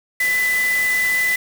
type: tone in noise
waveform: sine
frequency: 2000 Hz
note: B6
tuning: 21 cents sharp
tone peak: -16 dBFS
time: 0.2-1.36 s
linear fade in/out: 5 ms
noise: white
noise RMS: -28 dBFS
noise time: 0.2-1.36 s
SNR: +9 dB
effects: none